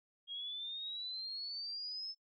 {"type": "exponential sweep", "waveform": "sine", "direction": "up", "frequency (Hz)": [3251, 5274], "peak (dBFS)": -40, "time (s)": [0.27, 2.15], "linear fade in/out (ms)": 50, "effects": ["noise-tail reverb RT60 0.1 s tail -23 dB re dry"]}